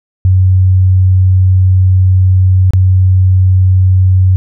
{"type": "tone with dropouts", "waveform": "sine", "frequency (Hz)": 93.2, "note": "F#2", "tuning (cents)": 13, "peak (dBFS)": -4, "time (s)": [0.25, 4.36], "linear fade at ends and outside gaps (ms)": 0, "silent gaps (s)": [2.707, 2.735], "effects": []}